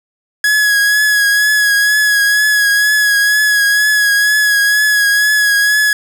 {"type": "tone with vibrato", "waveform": "45% pulse", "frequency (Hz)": 1676, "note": "G#6", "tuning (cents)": 15, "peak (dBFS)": -9, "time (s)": [0.44, 5.93], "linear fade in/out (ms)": 2, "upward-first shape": "triangle", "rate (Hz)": 2.1, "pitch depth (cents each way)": 35, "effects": []}